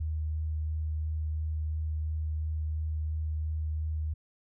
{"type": "tone with vibrato", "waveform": "sine", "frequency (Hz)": 77.78, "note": "D#2", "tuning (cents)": 0, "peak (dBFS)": -29, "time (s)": [0, 4.14], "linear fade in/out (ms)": 10, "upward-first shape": "sine", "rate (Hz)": 2.9, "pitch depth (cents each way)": 10, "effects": []}